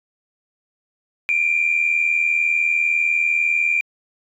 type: tone pair together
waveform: sine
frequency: 2349 / 2429 Hz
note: D7 / D#7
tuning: 0 / -42 cents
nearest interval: minor second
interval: 58 cents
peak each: -18 dBFS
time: 1.29-3.81 s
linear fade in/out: 0 ms
effects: tanh soft clip ceiling -9 dBFS